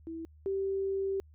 sine tone pair in turn, 327.1 / 389 Hz, E4 / G4, -13 / -13 cents, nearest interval minor third, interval 300 cents, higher second, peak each -37 / -29 dBFS, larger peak second, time 0.07-0.25 / 0.46-1.2 s, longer second, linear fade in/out 0 ms, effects added 76 Hz sine -54 dBFS peak until 1.34 s

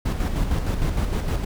brown noise with tremolo, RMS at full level -21 dBFS, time 0.05-1.45 s, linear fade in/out 10 ms, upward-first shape square, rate 6.5 Hz, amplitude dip 45%, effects none

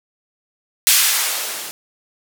violet noise with band-pass filter sweep, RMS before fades -18 dBFS, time 0.87-1.71 s, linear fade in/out 0 ms, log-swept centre 2300 to 210 Hz, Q 0.71, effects none

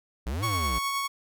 square exponential two-way sweep, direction up then down, 55 to 116.54 to 55 Hz, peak -29 dBFS, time 0.26-0.79 s, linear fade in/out 10 ms, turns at 0.45 s
sawtooth tone with tremolo, 1108.7 Hz, C#6, in tune, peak -22 dBFS, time 0.42-1.08 s, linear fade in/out 20 ms, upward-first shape triangle, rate 9.5 Hz, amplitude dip 30%
effects none

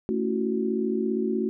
sine chord, F# minor seventh, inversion first, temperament just, 222 / 277.5 / 333 / 370 Hz, A3 / C#4 / E4 / F#4, +16 / +2 / +18 / 0 cents, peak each -27 / -32 / -32 / -27 dBFS, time 0.09-1.49 s, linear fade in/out 0 ms, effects none

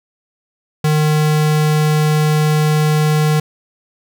square tone, 152.8 Hz, D#3, 31 cents flat, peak -12 dBFS, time 0.84-3.4 s, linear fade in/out 5 ms, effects none

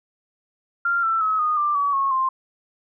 sine tone with pitch steps, 1389 / 1334.7 / 1282.6 / 1232.5 / 1184.3 / 1138 / 1093.6 / 1050.8 Hz, F6 / E6 / E6 / D#6 / D6 / C#6 / C#6 / C6, -10 / +21 / -48 / -17 / +14 / +45 / -24 / +7 cents, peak -18 dBFS, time 0.85-2.29 s, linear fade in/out 5 ms, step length 180 ms, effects none

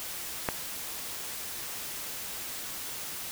click, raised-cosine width 0.5 ms, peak -11 dBFS, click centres 0.488 s, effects white hiss -38 dBFS RMS until 3.31 s

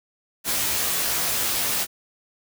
white noise with comb filter, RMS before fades -24 dBFS, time 0.44-1.87 s, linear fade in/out 50 ms, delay 16 ms, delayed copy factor +0.85, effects none

